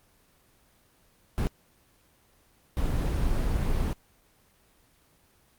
brown noise bursts at uneven times, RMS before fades -26 dBFS, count 2, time 1.38-1.47 / 2.77-3.93 s, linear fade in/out 0 ms, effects pink hiss -63 dBFS RMS until 5.58 s + Opus 24 kbps

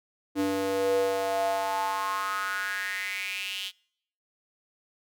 square tone with high-pass filter sweep, 97.1 Hz, G2, 16 cents flat, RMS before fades -29 dBFS, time 0.35-3.72 s, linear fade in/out 50 ms, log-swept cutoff 320 to 3200 Hz, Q 5.8, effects noise-tail reverb RT60 0.7 s tail -26 dB re dry

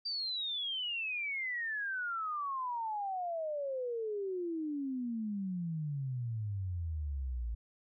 sine exponential sweep, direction down, 4721 to 55 Hz, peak -34 dBFS, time 0.05-7.55 s, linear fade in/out 10 ms, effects none

